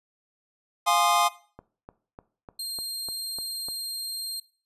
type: chord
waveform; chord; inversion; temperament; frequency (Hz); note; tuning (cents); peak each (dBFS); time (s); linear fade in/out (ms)
square; F minor seventh; none; equal with one note detuned; 698.5 / 830.6 / 1046.5 / 1222.4; F5 / Ab5 / C6 / Eb6; 0 / 0 / 0 / -31; -26; 0.86-1.29; 20
type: click train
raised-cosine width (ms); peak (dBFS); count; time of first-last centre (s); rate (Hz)
1; -28; 8; 1.59-3.686; 3.34
type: tone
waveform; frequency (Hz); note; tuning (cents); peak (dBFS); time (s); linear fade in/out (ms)
sawtooth; 4193; C8; +3; -28; 2.59-4.4; 5
effects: noise-tail reverb RT60 0.4 s tail -17 dB re dry + resampled to 32000 Hz